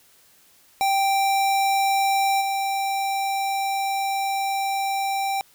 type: tone with level steps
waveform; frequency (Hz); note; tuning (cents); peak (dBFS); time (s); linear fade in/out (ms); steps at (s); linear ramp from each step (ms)
square; 784; G5; 0; -19 / -23; 0.81-5.41; 0; 2.4; 20
effects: white hiss -56 dBFS RMS until 5.54 s